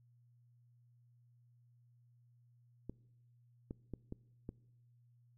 clicks, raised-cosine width 3 ms, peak -30 dBFS, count 5, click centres 2.896 / 3.709 / 3.937 / 4.124 / 4.491 s, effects noise-tail reverb RT60 0.9 s tail -23 dB re dry + added 120 Hz sine -65 dBFS peak until 5.37 s

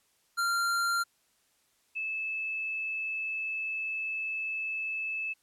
square / sine tone pair in turn, 1385 / 2615 Hz, F6 / E7, -15 / -15 cents, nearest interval major seventh, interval 1100 cents, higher second, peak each -27 / -31 dBFS, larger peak first, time 0.37-1.04 / 1.95-5.34 s, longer second, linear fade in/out 20 ms, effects white hiss -70 dBFS RMS until 5.42 s + low-pass 12000 Hz 12 dB/octave

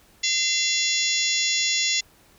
harmonic tone, 685 Hz, F5, 34 cents flat, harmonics 3 / 4 / 5 / 6 / 7 / 8 / 9 / 10, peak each -28 / -30 / -27 / -29 / -31 / -29 / -32 / -27 dBFS, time 0.23-2.01 s, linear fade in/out 10 ms, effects pink hiss -56 dBFS RMS until 2.38 s

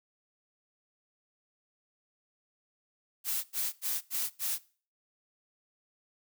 blue noise bursts, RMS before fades -32 dBFS, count 5, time 3.24-4.588 s, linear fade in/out 50 ms, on 200 ms, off 87 ms, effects noise-tail reverb RT60 0.4 s tail -20 dB re dry

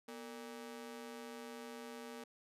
sawtooth ring-modulated tone, 349.5 Hz, F4, 1 cent sharp, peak -40 dBFS, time 0.08-2.24 s, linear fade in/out 5 ms, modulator 107 Hz, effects resampled to 32000 Hz

